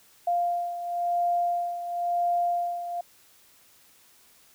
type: beating tone pair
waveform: sine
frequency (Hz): 698 / 698.97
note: F5 / F5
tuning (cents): -1 / +1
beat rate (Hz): 0.97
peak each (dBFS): -25 / -31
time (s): 0.27-3.01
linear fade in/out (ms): 5
effects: white hiss -58 dBFS RMS until 4.54 s